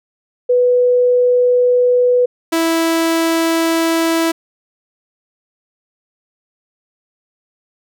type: tone pair in turn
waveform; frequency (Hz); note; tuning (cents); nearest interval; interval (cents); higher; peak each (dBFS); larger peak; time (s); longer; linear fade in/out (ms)
sine / sawtooth; 493.9 / 328.9; B4 / E4; 0 / -4; perfect fifth; 704; first; -9; neither; 0.49-2.26 / 2.52-4.32; second; 10
effects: none